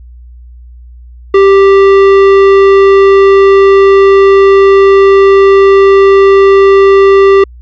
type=tone with tanh clipping; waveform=sine; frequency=392 Hz; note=G4; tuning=in tune; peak=-3 dBFS; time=1.34-7.44 s; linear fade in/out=5 ms; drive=14 dB; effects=added 60 Hz sine -29 dBFS peak until 7.61 s